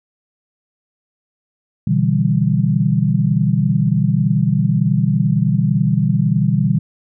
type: chord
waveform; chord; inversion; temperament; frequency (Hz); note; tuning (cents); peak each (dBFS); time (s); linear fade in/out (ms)
sine; E minor seventh; second; equal; 123.47 / 146.83 / 164.81 / 196; B2 / D3 / E3 / G3; 0 / 0 / 0 / 0; -18; 1.87-6.79; 5
effects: none